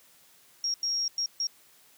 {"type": "tone bursts at uneven times", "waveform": "sine", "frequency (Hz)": 5588, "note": "F8", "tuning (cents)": 0, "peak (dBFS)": -26, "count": 4, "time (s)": [[0.64, 0.74], [0.83, 1.08], [1.18, 1.26], [1.4, 1.47]], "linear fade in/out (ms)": 2, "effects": ["white hiss -59 dBFS RMS until 1.97 s", "high-pass 80 Hz 12 dB/octave"]}